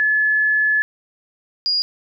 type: tone pair in turn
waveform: sine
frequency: 1718 / 4859 Hz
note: A6 / D#8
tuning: -42 / -42 cents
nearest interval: octave + tritone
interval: 1800 cents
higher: second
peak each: -14 / -16 dBFS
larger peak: first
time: 0-0.82 / 1.66-1.82 s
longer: first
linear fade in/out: 0 ms
effects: none